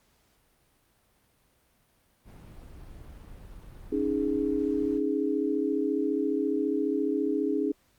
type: noise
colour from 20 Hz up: brown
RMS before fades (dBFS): -46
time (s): 2.24-5.01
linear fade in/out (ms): 50
type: chord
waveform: sine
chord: C# suspended second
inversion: none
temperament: just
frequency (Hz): 277.2 / 311.8 / 415.8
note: C#4 / D#4 / G#4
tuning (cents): 0 / +4 / +2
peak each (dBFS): -29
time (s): 3.92-7.72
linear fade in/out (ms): 5
effects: pink hiss -67 dBFS RMS until 7.98 s + Opus 48 kbps